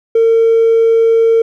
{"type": "tone with hard clipping", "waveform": "sine", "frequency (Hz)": 455, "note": "A#4", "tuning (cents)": -42, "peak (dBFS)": -7, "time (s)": [0.15, 1.42], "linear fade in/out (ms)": 5, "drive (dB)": 1, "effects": []}